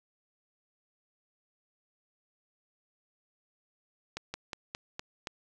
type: slowing click train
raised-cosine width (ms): 0.2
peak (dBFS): -19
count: 6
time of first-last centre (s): 4.17-5.272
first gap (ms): 170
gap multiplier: 1.13
effects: none